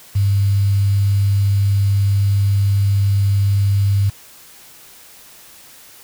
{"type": "tone with quantisation", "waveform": "sine", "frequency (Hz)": 99.6, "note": "G2", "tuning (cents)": 28, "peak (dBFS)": -12, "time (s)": [0.15, 4.1], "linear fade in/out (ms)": 10, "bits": 6, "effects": ["white hiss -43 dBFS RMS until 6.03 s"]}